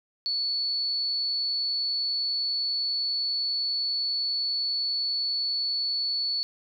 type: tone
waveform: sine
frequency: 4435 Hz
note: C#8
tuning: in tune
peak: -25 dBFS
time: 0.26-6.43 s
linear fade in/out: 0 ms
effects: none